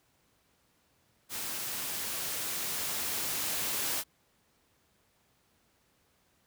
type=noise with level ramp; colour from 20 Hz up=white; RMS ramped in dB=-37 to -32 dBFS; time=1.29-4.04 s; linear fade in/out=50 ms; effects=pink hiss -70 dBFS RMS until 6.46 s + high-pass 60 Hz 12 dB/octave